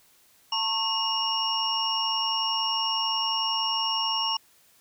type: tone cluster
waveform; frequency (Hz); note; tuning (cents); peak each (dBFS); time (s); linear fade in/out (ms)
sine; 899 / 1096 / 2861 / 5490; A5 / C#6 / F7 / F8; +37 / -20 / +41 / -31; -30 / -33 / -28 / -29; 0.52-4.37; 5
effects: white hiss -60 dBFS RMS until 4.8 s